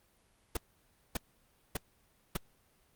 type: noise bursts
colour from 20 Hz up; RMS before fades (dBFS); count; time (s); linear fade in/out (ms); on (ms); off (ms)
pink; -32; 4; 0.55-2.37; 5; 20; 580
effects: pink hiss -69 dBFS RMS until 2.95 s + Opus 32 kbps